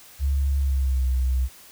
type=tone with pitch glide; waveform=sine; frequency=69.3 to 63.92 Hz; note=C#2 to C2; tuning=0 to -40 cents; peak=-19 dBFS; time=0.19-1.49 s; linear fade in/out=50 ms; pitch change=-140 cents; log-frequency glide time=0.58-1.06 s; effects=white hiss -48 dBFS RMS until 1.71 s